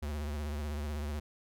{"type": "tone with vibrato", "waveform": "square", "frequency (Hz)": 73.9, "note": "D2", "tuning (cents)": 11, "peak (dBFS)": -35, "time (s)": [0.02, 1.2], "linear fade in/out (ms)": 10, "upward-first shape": "triangle", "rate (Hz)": 16, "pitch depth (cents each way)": 90, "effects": []}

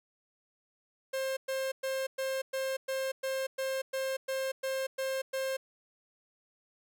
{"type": "tone bursts", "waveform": "45% pulse", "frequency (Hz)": 531, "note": "C5", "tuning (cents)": 25, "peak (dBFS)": -31, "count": 13, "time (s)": [1.13, 5.57], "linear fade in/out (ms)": 10, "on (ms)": 240, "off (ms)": 110, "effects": []}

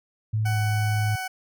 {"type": "tone with pitch glide", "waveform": "sine", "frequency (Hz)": [108.7, 106.4], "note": ["A2", "G#2"], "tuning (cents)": [-21, 42], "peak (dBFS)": -21, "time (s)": [0.33, 1.16], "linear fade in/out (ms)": 10, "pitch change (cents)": -37, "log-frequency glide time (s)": [0.52, 0.57]}
{"type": "tone", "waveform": "20% pulse", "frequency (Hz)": 750, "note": "F#5", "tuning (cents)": 23, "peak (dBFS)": -24, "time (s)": [0.45, 1.28], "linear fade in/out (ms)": 10}
{"effects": []}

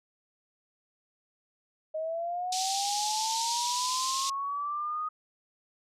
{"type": "linear sweep", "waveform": "sine", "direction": "up", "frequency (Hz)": [622.3, 1249], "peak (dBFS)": -30, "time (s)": [1.94, 5.09], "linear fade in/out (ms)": 10}
{"type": "band-pass noise", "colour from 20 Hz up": "white", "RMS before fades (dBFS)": -33, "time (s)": [2.52, 4.3], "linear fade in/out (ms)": 5, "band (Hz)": [3500, 6900], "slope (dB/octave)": 24}
{"effects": ["resampled to 32000 Hz"]}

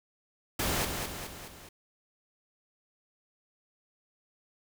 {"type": "noise with echo", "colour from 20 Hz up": "pink", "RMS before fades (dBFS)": -30, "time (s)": [0.59, 0.85], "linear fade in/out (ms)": 5, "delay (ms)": 210, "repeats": 4, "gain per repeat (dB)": -5, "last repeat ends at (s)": 1.69, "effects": []}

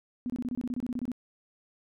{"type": "tone bursts", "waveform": "sine", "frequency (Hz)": 246.9, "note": "B3", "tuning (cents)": 0, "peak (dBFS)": -29, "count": 14, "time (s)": [0.26, 1.117], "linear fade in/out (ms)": 0, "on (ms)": 38, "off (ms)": 25, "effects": []}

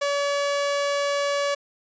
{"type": "tone", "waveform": "sawtooth", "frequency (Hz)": 569, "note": "C#5", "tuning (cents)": 45, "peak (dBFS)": -18, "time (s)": [0.01, 1.55], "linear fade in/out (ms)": 10, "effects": ["resampled to 16000 Hz"]}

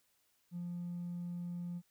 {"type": "tone with hard clipping", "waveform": "sine", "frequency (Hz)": 174.7, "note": "F3", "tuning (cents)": 1, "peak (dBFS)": -39, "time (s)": [0.51, 1.82], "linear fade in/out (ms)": 50, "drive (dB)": 1, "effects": ["white hiss -75 dBFS RMS until 1.9 s"]}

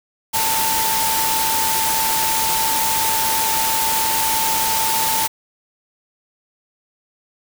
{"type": "tone in noise", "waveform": "sine", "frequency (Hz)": 891, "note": "A5", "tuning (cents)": 22, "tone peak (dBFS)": -21, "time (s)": [0.33, 5.28], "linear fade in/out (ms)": 20, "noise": "white", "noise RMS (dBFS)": -20, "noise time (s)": [0.33, 5.28], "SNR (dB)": -4, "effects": []}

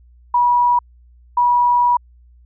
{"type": "tone pair in turn", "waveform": "sine", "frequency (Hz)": [970, 970], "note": ["B5", "B5"], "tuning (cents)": [-31, -31], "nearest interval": "unison", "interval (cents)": 0, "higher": "neither", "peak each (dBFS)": -11, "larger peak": "neither", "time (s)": [[0.34, 0.79], [1.37, 1.97]], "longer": "second", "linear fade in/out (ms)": 5, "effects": ["added 60 Hz sine -45 dBFS peak until 2.45 s"]}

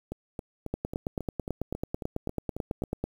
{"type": "two click trains", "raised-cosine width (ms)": 2, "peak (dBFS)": [-21, -16], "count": [11, 22], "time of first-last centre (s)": [[0.12, 2.837], [0.74, 3.04]], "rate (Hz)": [3.68, 9.13], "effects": ["8-bit"]}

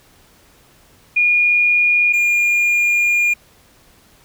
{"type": "tone pair in turn", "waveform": ["sine", "triangle"], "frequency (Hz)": [2434, 2417], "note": ["D#7", "D7"], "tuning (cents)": [-39, 49], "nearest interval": "unison", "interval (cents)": 12, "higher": "first", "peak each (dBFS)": -11, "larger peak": "neither", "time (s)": [[1.16, 2.13], [2.13, 3.34]], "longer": "second", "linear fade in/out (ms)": 10, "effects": ["pink hiss -51 dBFS RMS until 4.24 s"]}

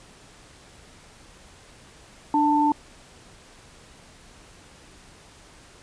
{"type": "tone pair together", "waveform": "sine", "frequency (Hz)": [295.6, 889], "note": ["D4", "A5"], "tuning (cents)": [11, 18], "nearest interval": "octave + perfect fifth", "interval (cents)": 1907, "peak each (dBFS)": [-21, -19], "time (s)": [2.34, 2.72], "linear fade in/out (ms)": 2, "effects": ["pink hiss -50 dBFS RMS until 5.82 s", "resampled to 22050 Hz"]}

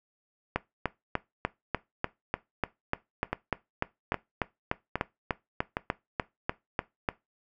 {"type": "two click trains", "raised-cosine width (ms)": 0.5, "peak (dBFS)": [-11, -13], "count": [23, 4], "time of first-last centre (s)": [[0.56, 7.088], [3.33, 5.769]], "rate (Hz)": [3.37, 1.23], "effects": ["noise-tail reverb RT60 0.2 s tail -19 dB re dry"]}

